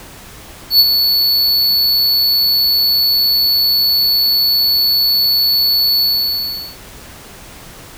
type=tone with ADSR envelope; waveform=square; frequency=4435 Hz; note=C#8; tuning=in tune; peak=-4 dBFS; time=0.7-6.77 s; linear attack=97 ms; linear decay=39 ms; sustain=-7 dB; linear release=760 ms; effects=pink hiss -36 dBFS RMS until 7.97 s